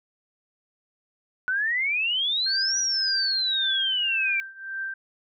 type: exponential two-way sweep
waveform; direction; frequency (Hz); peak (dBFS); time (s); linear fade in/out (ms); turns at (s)
sine; up then down; 1468 to 5890 to 2318; -22; 1.48-4.4; 0; 2.78
type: tone with tremolo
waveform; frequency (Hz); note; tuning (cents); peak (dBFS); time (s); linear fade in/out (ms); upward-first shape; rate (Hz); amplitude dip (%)
sine; 1568; G6; 0; -27; 2.46-4.94; 5; triangle; 1.8; 90
effects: none

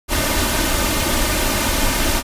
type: noise with comb filter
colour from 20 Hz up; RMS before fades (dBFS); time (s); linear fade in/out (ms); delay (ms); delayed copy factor
pink; -18; 0.08-2.23; 50; 3.3; +0.6
effects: resampled to 32000 Hz

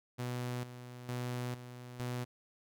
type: tone with tremolo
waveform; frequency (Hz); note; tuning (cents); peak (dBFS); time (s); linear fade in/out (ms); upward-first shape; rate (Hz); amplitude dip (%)
sawtooth; 123.47; B2; 0; -32; 0.18-2.25; 20; square; 1.1; 70
effects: none

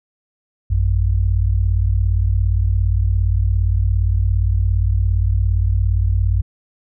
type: tone pair together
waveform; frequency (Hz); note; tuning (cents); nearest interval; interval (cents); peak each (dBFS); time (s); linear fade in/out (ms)
sine; 55.03 / 92.4; A1 / F#2; +1 / -2; major sixth; 897; -16; 0.7-6.42; 10
effects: none

